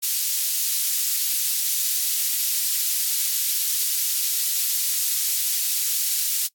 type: high-pass noise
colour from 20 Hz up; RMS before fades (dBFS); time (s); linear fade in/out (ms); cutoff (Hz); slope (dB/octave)
white; -23; 0.02-6.48; 20; 4100; 12
effects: noise-tail reverb RT60 0.1 s tail -20 dB re dry + AAC 64 kbps